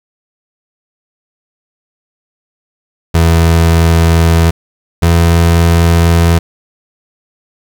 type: tone pair in turn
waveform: 30% pulse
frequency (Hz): 82.9 / 84.15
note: E2 / E2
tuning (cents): +10 / +36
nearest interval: unison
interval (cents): 26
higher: second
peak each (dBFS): -3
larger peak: neither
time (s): 3.14-4.51 / 5.02-6.39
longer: neither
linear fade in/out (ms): 10
effects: 7-bit